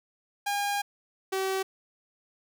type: tone pair in turn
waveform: sawtooth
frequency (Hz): 811 / 382.7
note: G#5 / G4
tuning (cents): -41 / -42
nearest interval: octave + minor second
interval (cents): 1301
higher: first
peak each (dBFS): -23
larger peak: neither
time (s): 0.46-0.82 / 1.32-1.63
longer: first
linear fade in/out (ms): 10
effects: none